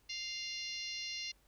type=harmonic tone; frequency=698.5 Hz; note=F5; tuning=in tune; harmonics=3 / 4 / 5 / 6 / 7 / 8 / 9; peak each=-47 / -45 / -51 / -44 / -49 / -47 / -56 dBFS; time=0.09-1.32 s; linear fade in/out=10 ms; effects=added 50 Hz sine -70 dBFS peak until 1.47 s + pink hiss -71 dBFS RMS until 1.47 s